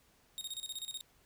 sawtooth tone with tremolo, 3729 Hz, A#7, in tune, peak -35 dBFS, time 0.38-1.01 s, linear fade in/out 0 ms, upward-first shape square, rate 16 Hz, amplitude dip 80%, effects pink hiss -68 dBFS RMS until 1.25 s

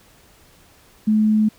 sine tone, 215 Hz, A3, 40 cents flat, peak -13 dBFS, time 1.07-1.49 s, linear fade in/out 10 ms, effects pink hiss -52 dBFS RMS until 1.58 s

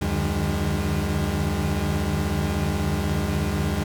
35% pulse tone cluster, 74 / 90.4 / 152.1 / 203.3 Hz, D2 / F#2 / D#3 / G#3, +14 / -40 / -39 / -37 cents, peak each -26 dBFS, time 0.01-3.84 s, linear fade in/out 10 ms, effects none

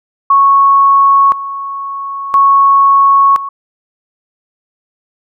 sine tone with tremolo, 1105 Hz, C#6, 6 cents flat, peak -4 dBFS, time 0.3-3.49 s, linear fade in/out 5 ms, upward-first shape square, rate 0.49 Hz, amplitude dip 80%, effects none

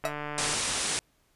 click train, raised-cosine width 0.5 ms, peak -20 dBFS, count 75, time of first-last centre 0.04-0.54 s, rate 148 Hz
40% pulse tone with exponential decay, 646 Hz, E5, 35 cents flat, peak -23 dBFS, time 0.05-0.15 s, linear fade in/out 2 ms, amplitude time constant 20 ms
white low-pass noise, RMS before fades -30 dBFS, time 0.38-0.99 s, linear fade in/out 0 ms, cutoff 10000 Hz, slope 96 dB/octave
effects pink hiss -68 dBFS RMS until 1.35 s + resampled to 32000 Hz

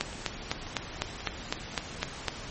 two click trains, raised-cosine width 0.2 ms, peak -9 / -24 dBFS, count 10 / 5, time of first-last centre 0.01-2.283 / 0.13-2.281 s, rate 3.96 / 1.86 Hz, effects pink hiss -41 dBFS RMS until 2.5 s + MP3 32 kbps

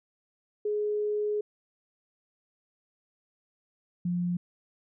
sine tone pair in turn, 419.1 / 176.21 Hz, G#4 / F3, +16 / +16 cents, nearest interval octave + minor third, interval 1500 cents, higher first, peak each -26 dBFS, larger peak neither, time 0.65-1.41 / 4.05-4.37 s, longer first, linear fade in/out 5 ms, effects none

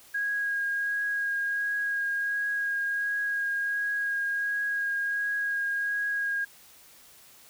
sine tone with vibrato, 1639 Hz, G#6, 23 cents flat, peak -26 dBFS, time 0.14-6.45 s, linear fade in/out 10 ms, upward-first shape sine, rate 1.4 Hz, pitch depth 13 cents each way, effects white hiss -54 dBFS RMS until 7.49 s

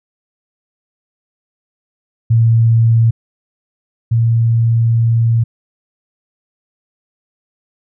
sine tone pair in turn, 114.5 / 115.3 Hz, A#2 / A#2, -31 / -19 cents, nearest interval unison, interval 12 cents, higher second, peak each -7 / -9 dBFS, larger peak first, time 2.3-3.11 / 4.11-5.44 s, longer second, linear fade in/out 10 ms, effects none

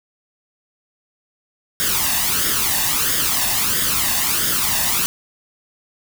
white noise with flanger, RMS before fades -19 dBFS, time 1.8-5.06 s, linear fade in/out 0 ms, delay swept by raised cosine 0.59 to 1.12 ms, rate 1.5 Hz, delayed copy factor +0.65, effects none

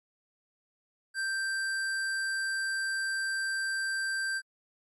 square tone, 1570 Hz, G6, 2 cents sharp, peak -30 dBFS, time 1.14-4.42 s, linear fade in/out 50 ms, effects MP3 48 kbps

